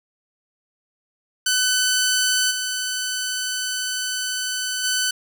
10% pulse tone with level steps, 1506 Hz, F#6, 30 cents sharp, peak -9 / -15 / -11 dBFS, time 1.46-5.11 s, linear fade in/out 5 ms, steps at 2.5 / 4.83 s, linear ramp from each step 20 ms, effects none

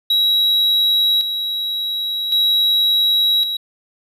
triangle tone with tremolo, 3870 Hz, B7, 36 cents flat, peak -11 dBFS, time 0.1-3.57 s, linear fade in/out 5 ms, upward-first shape square, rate 0.45 Hz, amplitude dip 55%, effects resampled to 32000 Hz

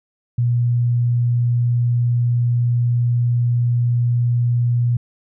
sine tone, 120.4 Hz, B2, 44 cents flat, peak -14 dBFS, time 0.38-4.97 s, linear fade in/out 5 ms, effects none

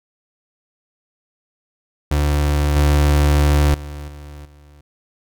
35% pulse tone with level steps, 73.2 Hz, D2, 5 cents flat, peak -13 / -10 / -27 / -32 / -42 dBFS, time 2.11-4.81 s, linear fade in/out 5 ms, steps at 2.76 / 3.74 / 4.08 / 4.45 s, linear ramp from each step 2 ms, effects none

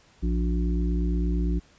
harmonic tone with a mistuned harmonic, 58 Hz, A#1, 8 cents flat, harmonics 1 / 3 / 5 / 6, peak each -23 / -29 / -33 / -37 dBFS, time 0.22-1.6 s, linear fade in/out 20 ms, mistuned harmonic 6, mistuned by +53 cents, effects pink hiss -58 dBFS RMS until 1.78 s + resampled to 16000 Hz

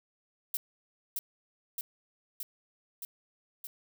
violet noise with echo, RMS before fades -32 dBFS, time 0.54-0.57 s, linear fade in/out 2 ms, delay 620 ms, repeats 5, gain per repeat -2 dB, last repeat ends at 3.67 s, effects none

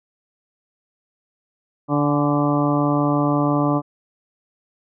harmonic tone with a mistuned harmonic, 145.8 Hz, D3, 12 cents flat, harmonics 1 / 2 / 3 / 4 / 5 / 6 / 7 / 8, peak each -22 / -19 / -30 / -25 / -28 / -30 / -28 / -27 dBFS, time 1.88-3.82 s, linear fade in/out 50 ms, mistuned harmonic 6, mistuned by -43 cents, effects none

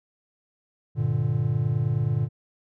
triangle chord, G minor, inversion none, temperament just, 98 / 117.6 / 147 Hz, G2 / Bb2 / D3, 0 / +16 / +2 cents, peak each -28 / -22 / -24 dBFS, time 0.95-2.29 s, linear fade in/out 50 ms, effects none

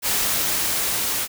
white noise with level ramp, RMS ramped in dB -21 to -24 dBFS, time 0.02-1.28 s, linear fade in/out 50 ms, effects none

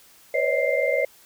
sine tone cluster, 497.8 / 546 / 566 / 631 / 2095 Hz, B4 / C#5 / C#5 / D#5 / C7, +14 / -26 / +36 / +24 / +2 cents, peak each -26 dBFS, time 0.34-1.05 s, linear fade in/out 5 ms, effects white hiss -53 dBFS RMS until 1.25 s

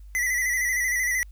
square tone with vibrato, 1985 Hz, B6, 8 cents sharp, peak -23 dBFS, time 0.15-1.23 s, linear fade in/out 0 ms, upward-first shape square, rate 13 Hz, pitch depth 43 cents each way, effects added 50 Hz sine -41 dBFS peak until 1.31 s + white hiss -68 dBFS RMS until 1.31 s

